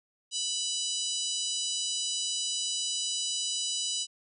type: harmonic tone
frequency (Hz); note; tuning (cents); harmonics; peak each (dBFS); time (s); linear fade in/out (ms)
987.8; B5; 0; 3 / 4 / 5 / 6 / 7 / 8 / 9; -35 / -36 / -37 / -38 / -38 / -39 / -40; 0.31-4.07; 50
effects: none